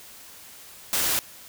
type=noise; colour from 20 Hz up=white; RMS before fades=-24 dBFS; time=0.93-1.19 s; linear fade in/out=0 ms; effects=white hiss -46 dBFS RMS until 1.48 s